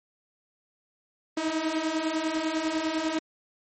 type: beating tone pair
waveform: sawtooth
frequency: 311.1 / 321.1 Hz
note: D#4 / E4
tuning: 0 / -45 cents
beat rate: 10 Hz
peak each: -27 / -24 dBFS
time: 1.37-3.19 s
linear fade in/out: 5 ms
effects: MP3 32 kbps